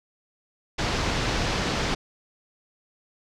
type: low-pass noise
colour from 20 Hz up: pink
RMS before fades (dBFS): -26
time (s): 0.78-1.95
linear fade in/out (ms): 10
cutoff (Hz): 5900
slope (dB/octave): 24
effects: none